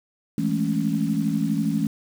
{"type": "chord", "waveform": "sine", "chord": "A major seventh", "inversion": "second", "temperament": "equal", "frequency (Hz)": [164.81, 207.7, 220, 277.2], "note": ["E3", "G#3", "A3", "C#4"], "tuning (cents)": [0, 0, 0, 0], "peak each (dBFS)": -26, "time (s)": [0.38, 1.87], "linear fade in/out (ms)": 2, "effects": ["7-bit"]}